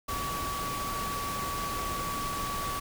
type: tone in noise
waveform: sine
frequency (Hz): 1138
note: C#6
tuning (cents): +45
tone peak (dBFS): -33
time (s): 0.08-2.8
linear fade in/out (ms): 10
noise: pink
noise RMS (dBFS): -36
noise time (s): 0.08-2.8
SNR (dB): 0
effects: none